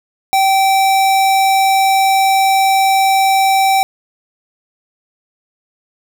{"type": "tone", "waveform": "square", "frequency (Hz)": 775, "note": "G5", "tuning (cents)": -20, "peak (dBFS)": -10, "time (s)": [0.33, 3.83], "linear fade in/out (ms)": 0, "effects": []}